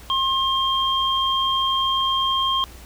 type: tone pair together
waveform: sine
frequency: 1066 / 3194 Hz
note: C6 / G7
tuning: +32 / +32 cents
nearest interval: octave + perfect fifth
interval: 1900 cents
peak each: -21 dBFS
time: 0.1-2.64 s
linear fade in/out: 0 ms
effects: added 60 Hz sine -42 dBFS peak until 2.85 s + pink hiss -45 dBFS RMS until 2.85 s